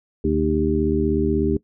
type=harmonic tone with a mistuned harmonic; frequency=76.3 Hz; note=D#2; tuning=33 cents flat; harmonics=1 / 2 / 3 / 4 / 5; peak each=-25 / -27 / -23 / -23 / -22 dBFS; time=0.24-1.57 s; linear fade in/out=5 ms; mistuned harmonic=5; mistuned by=+53 cents; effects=noise-tail reverb RT60 0.1 s tail -20 dB re dry